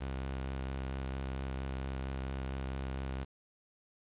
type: tone with vibrato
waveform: sawtooth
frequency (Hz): 66.4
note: C2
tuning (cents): +26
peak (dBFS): -32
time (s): 0-3.25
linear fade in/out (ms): 20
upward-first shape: sine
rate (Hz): 4.4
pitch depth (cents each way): 20
effects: resampled to 8000 Hz + 10-bit